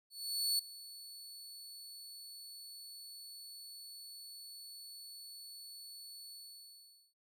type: tone with ADSR envelope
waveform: sawtooth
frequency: 4435 Hz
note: C#8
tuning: in tune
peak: -27 dBFS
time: 0.1-7.14 s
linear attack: 490 ms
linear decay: 5 ms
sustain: -19 dB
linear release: 820 ms
effects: none